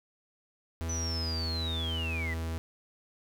45% pulse tone with pitch glide, 82.41 to 81.6 Hz, E2 to E2, 0 to -17 cents, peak -32 dBFS, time 0.81-2.58 s, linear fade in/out 0 ms, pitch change -17 cents, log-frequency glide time 1.09-1.32 s
sine linear sweep, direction down, 6040 to 1924 Hz, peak -34 dBFS, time 0.89-2.34 s, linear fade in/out 5 ms
effects none

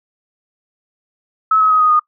sine tone with pitch steps, 1294 / 1277.7 / 1261.5 / 1245.6 / 1229.9 Hz, E6 / D#6 / D#6 / D#6 / D#6, -32 / +46 / +23 / +2 / -20 cents, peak -9 dBFS, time 1.51-1.995 s, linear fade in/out 5 ms, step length 97 ms, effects noise-tail reverb RT60 0.1 s tail -22 dB re dry

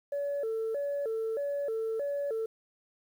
sine tone with vibrato, 504 Hz, B4, 35 cents sharp, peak -28 dBFS, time 0.12-2.46 s, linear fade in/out 5 ms, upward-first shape square, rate 1.6 Hz, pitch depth 210 cents each way, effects tanh soft clip ceiling -27 dBFS + 10-bit

